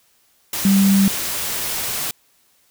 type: tone in noise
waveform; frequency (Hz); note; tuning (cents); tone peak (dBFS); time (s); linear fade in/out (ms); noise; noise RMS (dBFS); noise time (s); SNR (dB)
sine; 196; G3; 0; -11; 0.65-1.08; 2; white; -24; 0.53-2.11; +10
effects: white hiss -59 dBFS RMS until 2.7 s